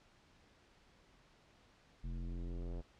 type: tone with low-pass filter sweep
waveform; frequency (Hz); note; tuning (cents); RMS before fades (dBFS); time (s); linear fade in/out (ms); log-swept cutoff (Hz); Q
square; 43.25; F1; -16; -42; 2.03-2.82; 20; 190 to 580; 1.5
effects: pink hiss -67 dBFS RMS until 2.99 s + low-pass 5000 Hz 12 dB/octave